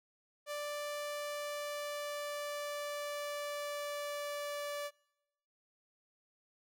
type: tone with pitch glide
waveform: sawtooth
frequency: 587.3 to 580.9 Hz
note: D5 to D5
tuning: 0 to -19 cents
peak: -34 dBFS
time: 0.46-4.91 s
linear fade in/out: 50 ms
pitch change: -19 cents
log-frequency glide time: 0.87-4.69 s
effects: noise-tail reverb RT60 0.9 s tail -25 dB re dry